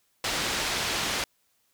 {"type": "low-pass noise", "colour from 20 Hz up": "white", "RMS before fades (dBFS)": -29, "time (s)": [0.24, 1.24], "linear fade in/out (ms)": 2, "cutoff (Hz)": 4800, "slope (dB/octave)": 12, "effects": ["white hiss -70 dBFS RMS until 1.73 s"]}